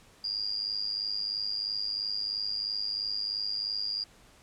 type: tone with amplitude modulation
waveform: sine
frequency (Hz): 4811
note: D8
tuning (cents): +41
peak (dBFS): -26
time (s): 0.24-4.04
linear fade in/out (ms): 5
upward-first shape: sine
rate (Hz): 103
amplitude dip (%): 85
effects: pink hiss -58 dBFS RMS until 4.42 s + low-pass 10000 Hz 12 dB/octave